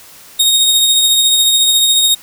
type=tone with tremolo; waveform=sawtooth; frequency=3729 Hz; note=A#7; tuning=in tune; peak=-4 dBFS; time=0.39-2.15 s; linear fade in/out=10 ms; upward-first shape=triangle; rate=14 Hz; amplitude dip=35%; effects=white hiss -39 dBFS RMS until 2.22 s